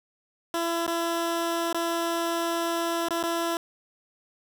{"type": "tone with dropouts", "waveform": "15% pulse", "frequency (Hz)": 336.5, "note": "E4", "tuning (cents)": 36, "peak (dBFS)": -19, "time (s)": [0.54, 3.57], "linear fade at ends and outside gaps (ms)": 1, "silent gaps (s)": [[0.865, 0.878], [1.728, 1.745], [3.085, 3.107], [3.228, 3.236]], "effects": []}